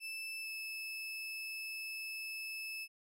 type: tone with pitch glide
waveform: 35% pulse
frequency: 2637 to 2614 Hz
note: E7 to E7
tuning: 0 to -15 cents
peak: -39 dBFS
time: 0-2.88 s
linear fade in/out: 50 ms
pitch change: -15 cents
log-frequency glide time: 0.42-0.48 s
effects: none